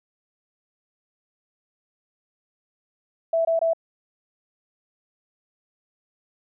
sine tone bursts, 659.3 Hz, E5, in tune, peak -18 dBFS, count 3, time 3.33-3.734 s, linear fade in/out 5 ms, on 120 ms, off 22 ms, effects none

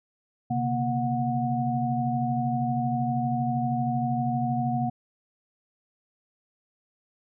sine tone cluster, 129.6 / 142.3 / 236.1 / 731 Hz, C3 / C#3 / A#3 / F#5, -16 / +46 / +22 / -21 cents, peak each -29 / -35 / -28 / -28 dBFS, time 0.5-4.9 s, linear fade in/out 10 ms, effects none

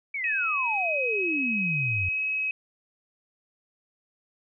sine exponential sweep, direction down, 2318 to 86.2 Hz, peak -28 dBFS, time 0.14-2.09 s, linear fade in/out 5 ms
sine tone with vibrato, 2544 Hz, D#7, 38 cents sharp, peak -25 dBFS, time 0.24-2.51 s, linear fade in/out 2 ms, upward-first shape sine, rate 1.1 Hz, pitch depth 8 cents each way
effects none

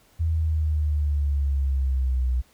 sine exponential sweep, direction down, 82 to 61.8 Hz, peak -20 dBFS, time 0.19-2.42 s, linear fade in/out 20 ms, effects pink hiss -59 dBFS RMS until 2.53 s

